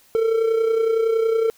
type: tone with amplitude modulation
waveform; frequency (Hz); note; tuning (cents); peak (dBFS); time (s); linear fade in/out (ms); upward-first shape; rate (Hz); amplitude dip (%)
triangle; 450.5; A4; +41; -12; 0.15-1.5; 0; sine; 30.8; 55
effects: white hiss -55 dBFS RMS until 1.57 s